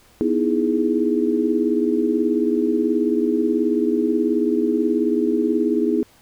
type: chord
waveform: sine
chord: E major seventh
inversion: second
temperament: equal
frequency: 246.9 / 311.1 / 329.6 / 415.3 Hz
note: B3 / D#4 / E4 / G#4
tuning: 0 / 0 / 0 / 0 cents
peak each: -22 dBFS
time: 0.21-6.03 s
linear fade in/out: 0 ms
effects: pink hiss -53 dBFS RMS until 6.21 s